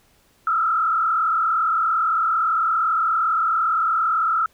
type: tone with frequency modulation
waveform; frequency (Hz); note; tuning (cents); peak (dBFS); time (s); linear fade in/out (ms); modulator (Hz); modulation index
sine; 1318.5; E6; 0; -17; 0.47-4.46; 2; 37.6; 1.6
effects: pink hiss -59 dBFS RMS until 4.53 s